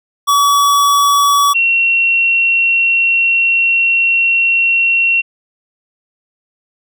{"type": "tone pair in turn", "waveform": ["square", "sine"], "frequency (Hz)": [1138, 2729], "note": ["C#6", "F7"], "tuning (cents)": [45, -41], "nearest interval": "octave + minor third", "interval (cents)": 1514, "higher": "second", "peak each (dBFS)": -9, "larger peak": "neither", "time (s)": [[0.27, 1.54], [1.54, 5.22]], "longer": "second", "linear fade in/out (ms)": 20, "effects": []}